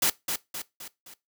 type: noise with echo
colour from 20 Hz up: white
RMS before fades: -23 dBFS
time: 0.02-0.1 s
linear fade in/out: 5 ms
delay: 260 ms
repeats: 4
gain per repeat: -6 dB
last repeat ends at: 1.14 s
effects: noise-tail reverb RT60 0.2 s tail -19 dB re dry + high-pass 100 Hz 12 dB/octave